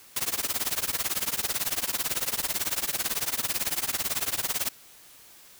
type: noise with tremolo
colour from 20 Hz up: white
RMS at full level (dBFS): -25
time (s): 0.16-4.69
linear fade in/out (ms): 5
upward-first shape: triangle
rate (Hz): 18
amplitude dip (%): 100
effects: white hiss -52 dBFS RMS until 5.59 s